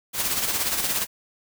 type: noise with tremolo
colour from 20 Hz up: white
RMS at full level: -23 dBFS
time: 0.13-1.07 s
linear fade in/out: 50 ms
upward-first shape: sine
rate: 17 Hz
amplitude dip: 50%
effects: none

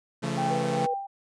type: chord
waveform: sawtooth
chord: Db augmented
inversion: none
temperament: equal with one note detuned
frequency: 138.59 / 170.63 / 220 Hz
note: Db3 / F3 / A3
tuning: 0 / -40 / 0 cents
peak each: -28 dBFS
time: 0.22-0.87 s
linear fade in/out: 20 ms
type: tone with tremolo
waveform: sine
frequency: 790 Hz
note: G5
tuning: 13 cents sharp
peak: -25 dBFS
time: 0.37-1.07 s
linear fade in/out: 10 ms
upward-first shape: sine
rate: 2.5 Hz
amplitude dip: 70%
type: tone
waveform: sine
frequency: 488.3 Hz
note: B4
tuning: 20 cents flat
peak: -29 dBFS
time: 0.5-0.94 s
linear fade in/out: 5 ms
effects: resampled to 22050 Hz

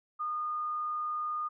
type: tone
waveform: sine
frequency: 1223 Hz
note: D#6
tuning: 30 cents flat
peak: -31 dBFS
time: 0.19-1.49 s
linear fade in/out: 20 ms
effects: none

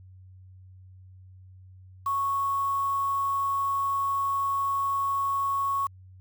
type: tone with quantisation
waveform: sine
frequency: 1106 Hz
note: C#6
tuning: 4 cents flat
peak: -24 dBFS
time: 2.06-5.87 s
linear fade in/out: 5 ms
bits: 7
effects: added 93 Hz sine -47 dBFS peak until 6.2 s

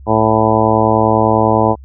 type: harmonic tone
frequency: 110 Hz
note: A2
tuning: in tune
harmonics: 1 / 2 / 3 / 4 / 5 / 6 / 7 / 8 / 9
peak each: -18 / -18 / -18 / -18 / -18 / -18 / -18 / -18 / -18 dBFS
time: 0.06-1.76 s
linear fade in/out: 50 ms
effects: added 67 Hz sine -33 dBFS peak until 1.84 s

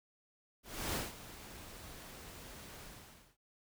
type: noise with ADSR envelope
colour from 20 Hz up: pink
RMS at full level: -36 dBFS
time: 0.63-3.37 s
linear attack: 310 ms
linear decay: 180 ms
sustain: -15 dB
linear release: 540 ms
effects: none

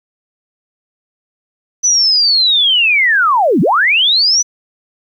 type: linear two-way sweep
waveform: sine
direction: down then up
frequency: 6040 to 145.6 to 6040 Hz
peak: -8 dBFS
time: 1.83-4.43 s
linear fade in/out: 20 ms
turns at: 3.61 s
effects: 8-bit

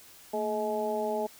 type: harmonic tone with a mistuned harmonic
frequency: 212.1 Hz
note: G#3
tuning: 37 cents sharp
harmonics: 1 / 2 / 3 / 4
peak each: -37 / -32 / -32 / -34 dBFS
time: 0.33-1.27 s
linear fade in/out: 10 ms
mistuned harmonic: 1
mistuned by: +110 cents
effects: white hiss -53 dBFS RMS until 1.39 s

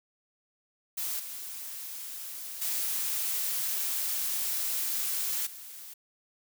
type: noise with level steps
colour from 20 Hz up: blue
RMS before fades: -33 / -40 / -31 / -45 dBFS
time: 0.97-5.94 s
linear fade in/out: 10 ms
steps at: 1.19 / 2.61 / 5.46 s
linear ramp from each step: 10 ms
effects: none

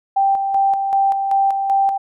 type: tone with tremolo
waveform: sine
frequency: 785 Hz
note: G5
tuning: 2 cents sharp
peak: -12 dBFS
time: 0.16-1.98 s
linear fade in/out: 10 ms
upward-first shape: square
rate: 2.6 Hz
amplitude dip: 45%
effects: none

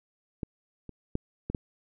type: clicks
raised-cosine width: 3 ms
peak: -19 / -28 / -15 / -19 / -17 dBFS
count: 5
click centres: 0.432 / 0.893 / 1.154 / 1.5 / 1.548 s
effects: none

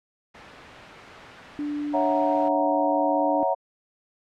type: noise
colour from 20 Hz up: white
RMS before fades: -38 dBFS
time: 0.34-2.49 s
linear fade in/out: 10 ms
type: tone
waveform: sine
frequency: 293.7 Hz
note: D4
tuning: in tune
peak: -26 dBFS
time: 1.59-3.43 s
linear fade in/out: 0 ms
type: chord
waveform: sine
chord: F# dominant seventh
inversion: second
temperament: equal with one note detuned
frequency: 554.4 / 659.3 / 740 / 935 Hz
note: C#5 / E5 / F#5 / A#5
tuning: 0 / 0 / 0 / +5 cents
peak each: -26 dBFS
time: 1.93-3.55 s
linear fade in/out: 20 ms
effects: low-pass 2000 Hz 12 dB/octave

